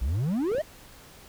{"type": "exponential sweep", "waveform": "triangle", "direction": "up", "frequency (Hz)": [54.9, 659.3], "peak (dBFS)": -22, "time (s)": [0.01, 0.62], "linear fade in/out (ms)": 10}
{"type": "clicks", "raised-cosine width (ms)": 2, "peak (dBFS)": -25, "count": 3, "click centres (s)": [0.517, 0.549, 0.583]}
{"effects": ["pink hiss -50 dBFS RMS until 1.28 s"]}